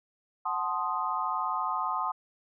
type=chord; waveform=sine; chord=F# diminished seventh; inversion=none; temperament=equal with one note detuned; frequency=740 / 874.4 / 1046.5 / 1244.5 Hz; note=F#5 / A5 / C6 / Eb6; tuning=0 / -11 / 0 / 0 cents; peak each=-36 / -34 / -32 / -32 dBFS; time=0.45-2.12 s; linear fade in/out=10 ms; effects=none